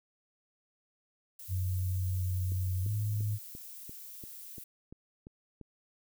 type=noise; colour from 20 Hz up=violet; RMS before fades=-47 dBFS; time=1.39-4.64 s; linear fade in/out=5 ms
type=tone with pitch glide; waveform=sine; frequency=92.5 to 105.03 Hz; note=F#2 to G#2; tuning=0 to +20 cents; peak=-29 dBFS; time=1.48-3.39 s; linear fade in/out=50 ms; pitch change=+220 cents; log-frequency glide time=2.83-2.88 s
type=click train; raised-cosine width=3 ms; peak=-34 dBFS; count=10; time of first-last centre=2.52-5.613 s; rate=2.91 Hz
effects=none